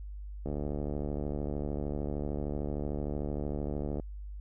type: click train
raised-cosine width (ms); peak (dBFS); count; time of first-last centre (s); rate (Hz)
2; -22; 260; 0.46-3.998; 73.2
effects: added 50 Hz sine -39 dBFS peak until 4.4 s